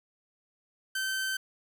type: tone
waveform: sawtooth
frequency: 1544 Hz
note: G6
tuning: 27 cents flat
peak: -26 dBFS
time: 0.95-1.37 s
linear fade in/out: 5 ms
effects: none